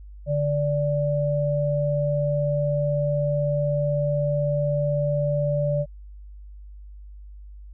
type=tone pair together; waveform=sine; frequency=146 / 584 Hz; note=D3 / D5; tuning=-10 / -10 cents; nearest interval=2 octaves; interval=2400 cents; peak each=-23 dBFS; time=0.26-5.86 s; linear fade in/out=50 ms; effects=added 50 Hz sine -39 dBFS peak until 7.73 s